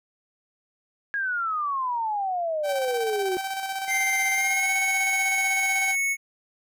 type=exponential sweep; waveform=sine; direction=down; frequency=1661.2 to 360.3 Hz; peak=-24 dBFS; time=1.14-3.37 s; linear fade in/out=0 ms
type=tone with tremolo; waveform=sawtooth; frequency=774 Hz; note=G5; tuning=22 cents flat; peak=-23 dBFS; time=2.63-5.96 s; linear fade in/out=50 ms; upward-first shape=square; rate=16 Hz; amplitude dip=40%
type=tone with pitch glide; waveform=square; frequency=2093 to 2207 Hz; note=C7 to C#7; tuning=0 to -8 cents; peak=-23 dBFS; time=3.87-6.17 s; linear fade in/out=50 ms; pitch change=+92 cents; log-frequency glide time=4.32-4.71 s
effects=none